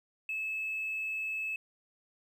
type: tone with hard clipping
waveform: sine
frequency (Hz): 2600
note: E7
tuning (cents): -24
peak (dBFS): -33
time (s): 0.29-1.56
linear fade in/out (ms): 2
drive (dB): 1
effects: none